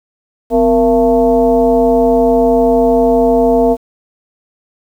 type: tone with frequency modulation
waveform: sine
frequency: 466.2 Hz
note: A#4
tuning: in tune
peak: -7 dBFS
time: 0.5-3.77 s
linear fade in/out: 50 ms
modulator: 212 Hz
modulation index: 1.2
effects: 7-bit